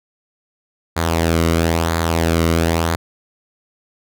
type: tone with flanger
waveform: sawtooth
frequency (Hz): 82.7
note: E2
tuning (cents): +6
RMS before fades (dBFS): -17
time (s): 0.96-2.96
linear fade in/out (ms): 10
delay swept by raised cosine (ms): 0.35 to 1.2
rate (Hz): 1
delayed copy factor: -0.55
effects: none